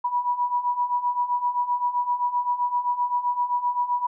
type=beating tone pair; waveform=sine; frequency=971 / 978.7 Hz; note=B5 / B5; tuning=-30 / -16 cents; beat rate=7.7 Hz; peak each=-27 / -23 dBFS; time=0.04-4.07 s; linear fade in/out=10 ms; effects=none